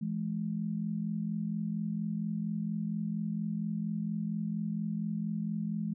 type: tone pair together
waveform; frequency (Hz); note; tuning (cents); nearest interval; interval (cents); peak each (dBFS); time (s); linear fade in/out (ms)
sine; 166.9 / 211.2; E3 / G#3; +22 / +29; major third; 407; -35 / -33; 0.01-5.94; 10
effects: none